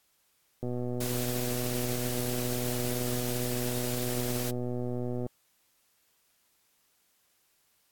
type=click train; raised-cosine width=2 ms; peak=-22 dBFS; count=571; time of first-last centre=0.63-5.264 s; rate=123 Hz
type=noise; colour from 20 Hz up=white; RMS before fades=-37 dBFS; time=1-4.51 s; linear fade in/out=10 ms
effects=white hiss -70 dBFS RMS until 7.91 s + AAC 64 kbps